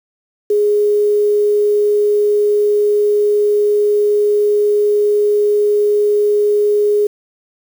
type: tone with quantisation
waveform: sine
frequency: 415.3 Hz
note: G#4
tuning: in tune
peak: -10 dBFS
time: 0.5-7.07 s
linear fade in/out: 5 ms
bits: 6
effects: none